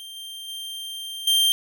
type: tone with level steps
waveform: 45% pulse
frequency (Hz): 3165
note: G7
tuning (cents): +16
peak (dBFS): -36 / -34 / -31 / -16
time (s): 0-1.52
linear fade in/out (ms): 0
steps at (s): 0.16 / 0.48 / 1.27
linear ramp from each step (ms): 5
effects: none